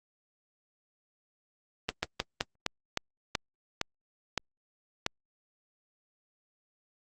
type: slowing click train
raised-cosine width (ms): 0.2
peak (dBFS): -10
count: 10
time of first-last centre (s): 1.89-5.064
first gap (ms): 140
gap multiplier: 1.22
effects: Opus 24 kbps